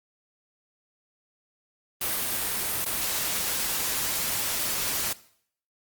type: noise with dropouts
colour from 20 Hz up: white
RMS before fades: -28 dBFS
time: 2.01-5.13 s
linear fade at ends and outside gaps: 5 ms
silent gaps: 2.848-2.86 s
effects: noise-tail reverb RT60 0.6 s tail -18 dB re dry + Opus 32 kbps